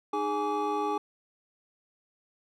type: tone cluster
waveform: triangle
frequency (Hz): 306.9 / 413.9 / 835 / 1155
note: D#4 / G#4 / G#5 / D6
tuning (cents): -24 / -6 / +9 / -29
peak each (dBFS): -33 / -30 / -29 / -32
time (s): 0.13-0.98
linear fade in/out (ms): 5
effects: none